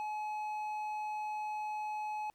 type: tone with hard clipping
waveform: triangle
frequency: 850 Hz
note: G#5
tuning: 40 cents sharp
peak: -37 dBFS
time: 0-2.3 s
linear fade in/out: 0 ms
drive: 9 dB
effects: pink hiss -75 dBFS RMS until 2.34 s